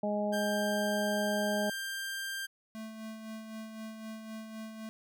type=harmonic tone; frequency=207.7 Hz; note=G#3; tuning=in tune; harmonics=1 / 2 / 3 / 4; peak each=-33 / -40 / -32 / -39 dBFS; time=0.03-1.7 s; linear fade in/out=5 ms
type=tone; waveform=sawtooth; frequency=1585 Hz; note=G6; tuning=19 cents sharp; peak=-32 dBFS; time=0.32-2.47 s; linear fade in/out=20 ms
type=tone with tremolo; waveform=square; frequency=220 Hz; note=A3; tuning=in tune; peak=-40 dBFS; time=2.75-4.89 s; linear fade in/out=0 ms; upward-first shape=sine; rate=3.9 Hz; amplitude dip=45%
effects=none